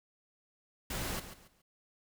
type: noise with echo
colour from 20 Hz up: pink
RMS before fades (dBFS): -37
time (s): 0.9-1.2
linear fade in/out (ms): 5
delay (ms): 140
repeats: 3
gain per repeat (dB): -11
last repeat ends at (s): 1.62
effects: none